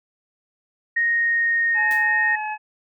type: tone with pitch glide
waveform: sine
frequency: 1864.7 to 1849.7 Hz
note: A#6 to A#6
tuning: 0 to -14 cents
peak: -17 dBFS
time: 0.96-2.36 s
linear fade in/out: 10 ms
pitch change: -14 cents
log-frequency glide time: 1.11-1.85 s
type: harmonic tone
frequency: 854 Hz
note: G#5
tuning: 48 cents sharp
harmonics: 1 / 2 / 3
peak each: -26 / -32 / -33 dBFS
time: 1.74-2.58 s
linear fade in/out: 50 ms
type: noise with exponential decay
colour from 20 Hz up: white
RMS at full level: -35 dBFS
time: 1.91-2.12 s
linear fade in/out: 0 ms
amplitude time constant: 44 ms
effects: none